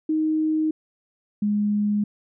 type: tone pair in turn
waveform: sine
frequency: 312.4 / 207.5 Hz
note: D#4 / G#3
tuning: +7 / -1 cents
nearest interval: perfect fifth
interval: 708 cents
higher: first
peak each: -19 dBFS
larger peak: neither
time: 0.09-0.71 / 1.42-2.04 s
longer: neither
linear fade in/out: 5 ms
effects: none